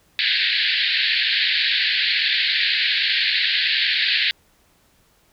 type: band-pass noise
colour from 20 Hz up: white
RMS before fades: -20 dBFS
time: 0.19-4.31 s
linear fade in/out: 0 ms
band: 1600 to 4500 Hz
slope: 96 dB/octave
effects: pink hiss -59 dBFS RMS until 5.32 s